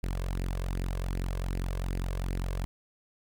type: tone with flanger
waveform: sawtooth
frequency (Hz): 45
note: F#1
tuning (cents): -47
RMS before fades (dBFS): -32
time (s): 0.03-2.65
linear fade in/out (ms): 0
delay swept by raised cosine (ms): 0.41 to 1.91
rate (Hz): 2.6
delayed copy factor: +0.6
effects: none